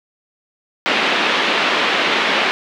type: band-pass noise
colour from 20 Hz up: white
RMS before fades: -17 dBFS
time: 0.86-2.51 s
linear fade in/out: 0 ms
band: 220 to 3300 Hz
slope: 24 dB/octave
effects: none